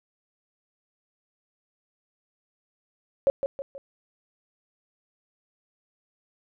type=tone with echo; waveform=sine; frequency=550 Hz; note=C#5; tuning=14 cents flat; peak=-16 dBFS; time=3.27-3.3 s; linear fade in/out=0 ms; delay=160 ms; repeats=3; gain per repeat=-7 dB; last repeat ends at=3.78 s; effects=none